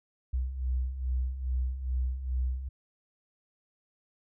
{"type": "beating tone pair", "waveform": "sine", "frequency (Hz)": [61.74, 64.14], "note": ["B1", "C2"], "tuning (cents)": [0, -34], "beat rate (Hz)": 2.4, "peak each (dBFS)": [-35, -29], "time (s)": [0.33, 2.69], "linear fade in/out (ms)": 10, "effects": []}